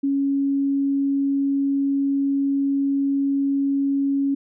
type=tone; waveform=sine; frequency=277.2 Hz; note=C#4; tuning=in tune; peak=-18 dBFS; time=0.03-4.35 s; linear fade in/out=10 ms; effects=none